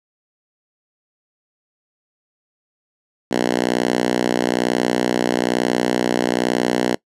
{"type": "tone with high-pass filter", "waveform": "5% pulse", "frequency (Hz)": 61.1, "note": "B1", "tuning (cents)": -18, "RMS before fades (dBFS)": -19, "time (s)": [3.31, 6.95], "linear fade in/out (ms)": 5, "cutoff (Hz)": 250, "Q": 1.5, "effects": ["noise-tail reverb RT60 0.1 s tail -23 dB re dry", "low-pass 9000 Hz 12 dB/octave"]}